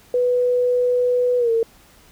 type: tone with pitch glide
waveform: sine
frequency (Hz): 493.9 to 455.5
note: B4 to A#4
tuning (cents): 0 to -40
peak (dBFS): -15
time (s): 0.14-1.63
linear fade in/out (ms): 2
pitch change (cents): -140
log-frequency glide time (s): 1.38-1.51
effects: pink hiss -51 dBFS RMS until 2.11 s